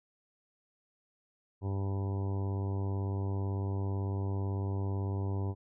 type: harmonic tone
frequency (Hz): 98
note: G2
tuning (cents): 0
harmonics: 1 / 2 / 3 / 4 / 5 / 6 / 7 / 8 / 9 / 10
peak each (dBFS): -31 / -43 / -43 / -43 / -50 / -53 / -53 / -53 / -51 / -52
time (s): 1.61-5.55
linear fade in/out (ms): 50
effects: none